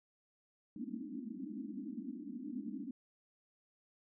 white band-pass noise, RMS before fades -44 dBFS, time 0.76-2.91 s, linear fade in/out 2 ms, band 200 to 310 Hz, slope 96 dB/octave, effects none

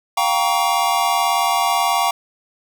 square chord, G half-diminished seventh, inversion third, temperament just, 705.6 / 784 / 940.8 / 1128.9 Hz, F5 / G5 / Bb5 / Db6, +18 / 0 / +16 / +31 cents, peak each -22 dBFS, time 0.17-2.11 s, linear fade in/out 5 ms, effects none

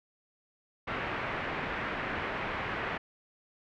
white low-pass noise, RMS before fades -35 dBFS, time 0.87-2.98 s, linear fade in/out 10 ms, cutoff 2200 Hz, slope 24 dB/octave, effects none

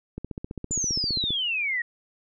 click train, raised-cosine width 3 ms, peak -20 dBFS, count 18, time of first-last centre 0.18-1.306 s, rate 15.1 Hz
sine exponential sweep, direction down, 7200 to 1864.7 Hz, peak -24 dBFS, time 0.71-1.82 s, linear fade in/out 5 ms
effects none

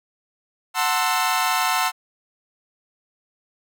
sawtooth chord, F# half-diminished seventh, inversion none, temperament equal with one note detuned, 740 / 893.8 / 1046.5 / 1318.5 Hz, F#5 / A5 / C6 / E6, 0 / +27 / 0 / 0 cents, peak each -21 dBFS, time 0.74-1.92 s, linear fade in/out 50 ms, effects none

